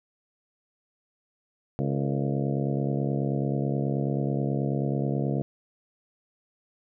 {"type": "harmonic tone with a mistuned harmonic", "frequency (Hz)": 69.3, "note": "C#2", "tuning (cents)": 0, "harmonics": [2, 3, 4, 5, 6, 7, 8, 9, 10], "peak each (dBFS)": [-27, -31, -33, -35, -37, -38, -39, -40, -41], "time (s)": [1.79, 5.42], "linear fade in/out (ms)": 0, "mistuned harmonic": 6, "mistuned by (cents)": 100, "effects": []}